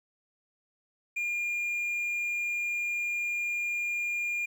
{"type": "tone", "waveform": "triangle", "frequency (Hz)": 2412, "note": "D7", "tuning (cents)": 46, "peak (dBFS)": -27, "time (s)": [1.16, 4.46], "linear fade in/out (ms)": 10, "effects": ["11-bit"]}